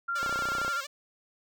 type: tone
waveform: sine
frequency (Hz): 1385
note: F6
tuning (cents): -15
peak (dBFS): -28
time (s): 0.08-0.81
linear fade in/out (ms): 10
type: tone with vibrato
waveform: 5% pulse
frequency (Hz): 558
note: C#5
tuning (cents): +11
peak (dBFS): -26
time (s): 0.15-0.87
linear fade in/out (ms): 10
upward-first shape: sine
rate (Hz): 13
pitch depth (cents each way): 100
type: click train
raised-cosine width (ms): 1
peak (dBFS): -23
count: 15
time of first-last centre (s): 0.23-0.68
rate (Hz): 31.1
effects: none